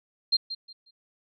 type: tone with echo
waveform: sine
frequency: 4186 Hz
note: C8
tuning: in tune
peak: -19 dBFS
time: 0.32-0.37 s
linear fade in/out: 10 ms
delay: 180 ms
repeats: 3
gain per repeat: -12 dB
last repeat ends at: 0.91 s
effects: none